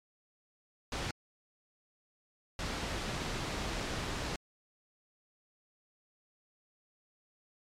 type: noise bursts at uneven times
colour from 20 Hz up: pink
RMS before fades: -36 dBFS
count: 2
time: 0.92-1.11 / 2.59-4.36 s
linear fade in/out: 2 ms
effects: low-pass 6000 Hz 12 dB/octave + MP3 96 kbps